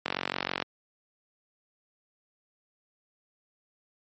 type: click train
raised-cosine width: 0.3 ms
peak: -11 dBFS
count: 27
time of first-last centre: 0.06-0.623 s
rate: 46.2 Hz
effects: high-pass 150 Hz 12 dB/octave + MP3 32 kbps